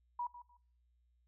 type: tone with echo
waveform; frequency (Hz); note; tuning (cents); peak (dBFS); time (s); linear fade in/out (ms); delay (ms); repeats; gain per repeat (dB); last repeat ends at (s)
sine; 966; B5; -39; -35; 0.19-0.27; 5; 150; 2; -14; 0.57
effects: noise-tail reverb RT60 0.5 s tail -23 dB re dry + added 60 Hz sine -70 dBFS peak until 1.27 s